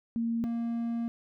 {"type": "tone pair in turn", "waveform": ["sine", "triangle"], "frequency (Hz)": [230.8, 232.9], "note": ["A#3", "A#3"], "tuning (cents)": [-17, -1], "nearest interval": "unison", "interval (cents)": 16, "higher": "second", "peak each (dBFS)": -27, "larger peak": "neither", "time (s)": [[0.16, 0.44], [0.44, 1.08]], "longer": "second", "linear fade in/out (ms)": 0, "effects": []}